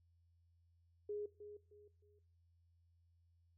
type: tone with echo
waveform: sine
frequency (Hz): 415.3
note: G#4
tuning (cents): 0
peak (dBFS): -40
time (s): 1.09-1.26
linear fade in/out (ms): 5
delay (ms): 310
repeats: 3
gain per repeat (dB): -10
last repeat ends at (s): 2.19
effects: noise-tail reverb RT60 0.5 s tail -19 dB re dry + added 85 Hz sine -70 dBFS peak until 3.57 s